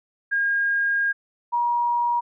sine tone pair in turn, 1622 / 954.5 Hz, G#6 / A#5, -41 / +41 cents, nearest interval major sixth, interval 918 cents, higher first, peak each -19 dBFS, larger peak neither, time 0.31-1.13 / 1.52-2.21 s, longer first, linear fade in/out 20 ms, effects none

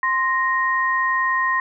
sine tone pair together, 1047 / 1865.5 Hz, C6 / A#6, +1 / +1 cents, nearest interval minor seventh, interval 1000 cents, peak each -20 dBFS, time 0.03-1.6 s, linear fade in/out 2 ms, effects none

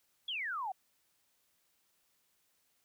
sine exponential sweep, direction down, 3448 to 724 Hz, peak -35 dBFS, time 0.28-0.72 s, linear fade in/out 5 ms, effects white hiss -75 dBFS RMS until 2.84 s

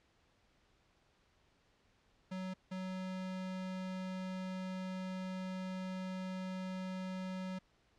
square tone bursts at uneven times, 186.5 Hz, F#3, 14 cents sharp, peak -40 dBFS, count 2, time 2.31-2.54 / 2.71-7.59 s, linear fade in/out 10 ms, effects pink hiss -72 dBFS RMS until 7.98 s + low-pass 5000 Hz 12 dB/octave

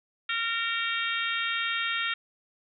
harmonic tone, 460.2 Hz, A#4, 22 cents flat, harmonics 3 / 4 / 5 / 6 / 7 / 8, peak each -32 / -33 / -34 / -35 / -35 / -36 dBFS, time 0.29-2.14 s, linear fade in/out 5 ms, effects none

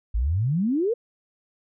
sine exponential sweep, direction up, 50.1 to 493.8 Hz, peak -20 dBFS, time 0.14-0.94 s, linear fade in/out 10 ms, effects none

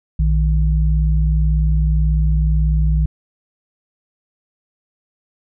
sine tone pair together, 59.12 / 155.56 Hz, A#1 / D#3, +25 / 0 cents, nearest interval octave + perfect fourth, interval 1675 cents, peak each -13 / -19 dBFS, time 0.19-3.06 s, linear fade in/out 5 ms, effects none

